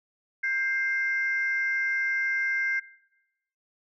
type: tone pair together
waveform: sine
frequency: 1586 / 2098 Hz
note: G6 / C7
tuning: +20 / +4 cents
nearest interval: perfect fourth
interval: 484 cents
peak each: -27 dBFS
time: 0.43-2.8 s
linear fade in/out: 10 ms
effects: noise-tail reverb RT60 0.9 s tail -21 dB re dry + tanh soft clip ceiling -17 dBFS